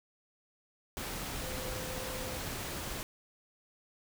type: tone in noise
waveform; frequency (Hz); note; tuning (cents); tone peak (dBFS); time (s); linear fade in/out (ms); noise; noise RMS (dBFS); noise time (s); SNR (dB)
sine; 514; C5; -31; -43; 1.42-2.37; 0; pink; -39; 0.97-3.03; -7
effects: none